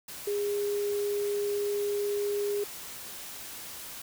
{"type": "tone in noise", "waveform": "sine", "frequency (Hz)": 409.1, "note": "G#4", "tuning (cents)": -26, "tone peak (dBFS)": -27, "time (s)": [0.27, 2.64], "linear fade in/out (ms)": 5, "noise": "white", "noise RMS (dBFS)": -42, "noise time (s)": [0.08, 4.02], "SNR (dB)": 12, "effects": []}